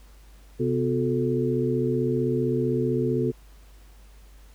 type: tone cluster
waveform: sine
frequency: 130.9 / 249.9 / 361.8 / 437.4 Hz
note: C3 / B3 / F#4 / A4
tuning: +1 / +21 / -39 / -10 cents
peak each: -27 dBFS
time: 0.59-3.32 s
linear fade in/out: 20 ms
effects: added 50 Hz sine -47 dBFS peak until 4.54 s + pink hiss -58 dBFS RMS until 4.54 s